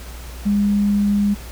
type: tone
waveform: sine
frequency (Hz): 203.9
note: G#3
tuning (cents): -32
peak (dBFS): -14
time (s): 0.45-1.35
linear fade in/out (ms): 20
effects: added 60 Hz sine -32 dBFS peak until 1.51 s + pink hiss -39 dBFS RMS until 1.51 s